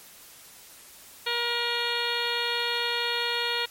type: harmonic tone with a mistuned harmonic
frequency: 475.2 Hz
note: A#4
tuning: 33 cents sharp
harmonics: 1 / 2 / 3 / 4 / 5 / 6 / 7 / 8 / 9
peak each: -34 / -34 / -34 / -34 / -34 / -34 / -34 / -34 / -34 dBFS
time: 1.26-3.66 s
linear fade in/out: 10 ms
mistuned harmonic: 8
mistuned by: -44 cents
effects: white hiss -49 dBFS RMS until 3.7 s + MP3 64 kbps